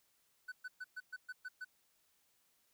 triangle tone bursts, 1500 Hz, F#6, 23 cents sharp, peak -40 dBFS, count 8, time 0.48-1.648 s, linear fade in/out 10 ms, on 41 ms, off 120 ms, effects white hiss -75 dBFS RMS until 2.73 s

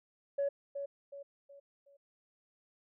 sine tone with echo, 562 Hz, C#5, 24 cents sharp, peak -28 dBFS, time 0.38-0.49 s, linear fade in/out 10 ms, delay 370 ms, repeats 4, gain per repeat -8 dB, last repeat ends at 1.97 s, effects tanh soft clip ceiling -26 dBFS

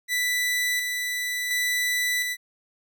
sawtooth tone with tremolo, 1980 Hz, B6, 4 cents sharp, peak -19 dBFS, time 0.08-2.37 s, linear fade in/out 50 ms, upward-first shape square, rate 0.7 Hz, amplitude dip 35%, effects none

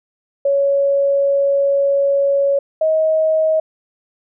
sine tone pair in turn, 558 / 632.4 Hz, C#5 / D#5, +11 / +28 cents, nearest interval major second, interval 217 cents, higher second, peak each -12 dBFS, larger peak neither, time 0.45-2.59 / 2.81-3.6 s, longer first, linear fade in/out 5 ms, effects none

